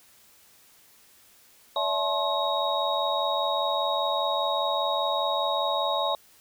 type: tone cluster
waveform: sine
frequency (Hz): 573 / 658 / 864 / 1070 / 3778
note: D5 / E5 / A5 / C6 / A#7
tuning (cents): -43 / -3 / -32 / +38 / +22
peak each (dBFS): -30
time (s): 1.76-6.15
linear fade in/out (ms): 2
effects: white hiss -57 dBFS RMS until 6.4 s